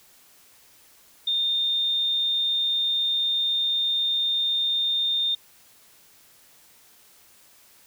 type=tone; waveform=sine; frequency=3634 Hz; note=A#7; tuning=45 cents flat; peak=-21 dBFS; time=1.27-5.35 s; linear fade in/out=5 ms; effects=white hiss -55 dBFS RMS until 7.86 s